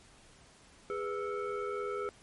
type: tone with frequency modulation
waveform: sine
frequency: 410 Hz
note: G#4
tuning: 22 cents flat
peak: -33 dBFS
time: 0.9-2.09 s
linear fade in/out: 0 ms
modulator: 904 Hz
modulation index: 1.1
effects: pink hiss -59 dBFS RMS until 2.22 s + MP3 48 kbps